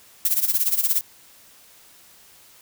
violet noise with tremolo, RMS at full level -18 dBFS, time 0.25-1.01 s, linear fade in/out 2 ms, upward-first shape sine, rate 17 Hz, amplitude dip 80%, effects white hiss -51 dBFS RMS until 2.61 s

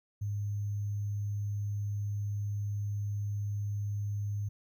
sine tone with sample-and-hold, 102.6 Hz, G#2, 21 cents flat, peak -31 dBFS, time 0.21-4.49 s, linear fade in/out 10 ms, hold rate 6300 Hz, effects none

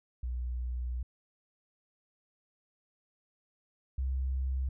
sine tone pair in turn, 61.3 / 65.6 Hz, B1 / C2, -12 / +5 cents, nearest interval minor second, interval 117 cents, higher second, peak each -32 / -29 dBFS, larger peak second, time 0.23-1.03 / 3.98-4.69 s, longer first, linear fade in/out 5 ms, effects none

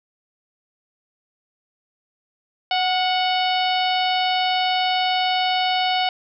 harmonic tone with a mistuned harmonic, 740 Hz, F#5, in tune, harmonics 1 / 2 / 3 / 4 / 5 / 6 / 7, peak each -20 / -31 / -28 / -25 / -29 / -31 / -37 dBFS, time 2.71-6.09 s, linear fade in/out 2 ms, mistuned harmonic 2, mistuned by -39 cents, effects none

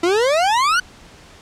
40% pulse exponential sweep, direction up, 329.6 to 1516 Hz, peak -13 dBFS, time 0.03-0.8 s, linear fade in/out 5 ms, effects pink hiss -44 dBFS RMS until 1.41 s + low-pass 7000 Hz 12 dB/octave

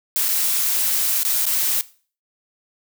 blue noise with dropouts, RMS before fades -20 dBFS, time 0.16-1.81 s, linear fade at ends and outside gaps 0 ms, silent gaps 0.284-0.288 / 1.232-1.25 / 1.454-1.466 s, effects noise-tail reverb RT60 0.4 s tail -18 dB re dry

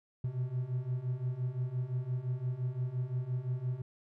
triangle beating tone pair, 122.7 / 128.5 Hz, B2 / C3, -11 / -31 cents, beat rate 5.8 Hz, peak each -35 / -32 dBFS, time 0.24-3.82 s, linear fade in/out 5 ms, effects none

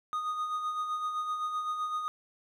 triangle tone with tremolo, 1238 Hz, D#6, 9 cents flat, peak -27 dBFS, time 0.13-2.08 s, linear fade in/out 0 ms, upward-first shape sine, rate 7.8 Hz, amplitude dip 45%, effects none

